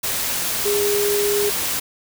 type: tone in noise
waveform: sine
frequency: 409.9 Hz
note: G#4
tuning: 23 cents flat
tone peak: -18 dBFS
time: 0.65-1.5 s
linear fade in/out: 10 ms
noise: white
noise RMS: -23 dBFS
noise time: 0.03-1.8 s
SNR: +2 dB
effects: none